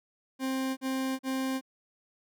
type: tone bursts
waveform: 40% pulse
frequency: 263.7 Hz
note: C4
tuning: 14 cents sharp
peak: -28 dBFS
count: 3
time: 0.39-1.612 s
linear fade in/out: 50 ms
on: 380 ms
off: 41 ms
effects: none